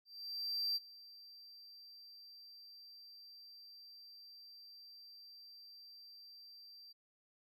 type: tone with ADSR envelope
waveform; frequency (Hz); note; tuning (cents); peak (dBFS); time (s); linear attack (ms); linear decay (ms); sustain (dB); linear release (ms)
triangle; 4698; D8; 0; -32; 0.05-6.93; 710; 28; -21; 14
effects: none